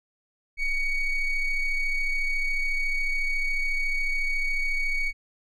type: ring-modulated tone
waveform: triangle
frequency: 1113 Hz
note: C#6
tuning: 7 cents sharp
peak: -18 dBFS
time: 0.57-5.13 s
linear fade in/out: 50 ms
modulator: 1130 Hz
effects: none